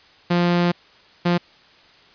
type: tone bursts at uneven times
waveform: sawtooth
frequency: 174.61 Hz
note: F3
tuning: in tune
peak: -12 dBFS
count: 2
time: 0.3-0.72 / 1.25-1.38 s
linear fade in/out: 10 ms
effects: white hiss -51 dBFS RMS until 2.14 s + resampled to 11025 Hz